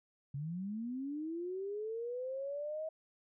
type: linear sweep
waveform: sine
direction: up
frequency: 134.1 to 640 Hz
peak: -37 dBFS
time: 0.34-2.89 s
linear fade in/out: 5 ms
effects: none